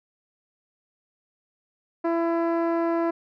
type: tone with low-pass filter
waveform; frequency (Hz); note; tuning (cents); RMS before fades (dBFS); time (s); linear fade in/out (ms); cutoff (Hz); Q
10% pulse; 334.8; E4; +27; -24; 2.04-3.11; 10; 710; 0.57
effects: none